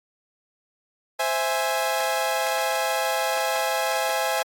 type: chord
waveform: sawtooth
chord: C augmented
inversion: none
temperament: equal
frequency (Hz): 523.3 / 659.3 / 830.6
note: C5 / E5 / G#5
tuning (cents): 0 / 0 / 0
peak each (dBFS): -24 / -23 / -22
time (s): 1.19-4.43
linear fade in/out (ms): 10
effects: AAC 64 kbps